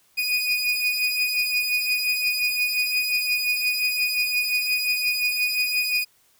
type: beating tone pair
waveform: 30% pulse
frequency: 2471 / 2476.7 Hz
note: D#7 / D#7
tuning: -13 / -9 cents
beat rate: 5.7 Hz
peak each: -25 / -20 dBFS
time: 0.17-6.05 s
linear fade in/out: 20 ms
effects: white hiss -61 dBFS RMS until 6.39 s